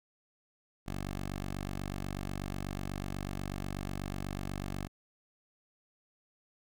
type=tone; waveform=10% pulse; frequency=48.15 Hz; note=G1; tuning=30 cents flat; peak=-28 dBFS; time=0.86-4.88 s; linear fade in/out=20 ms; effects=none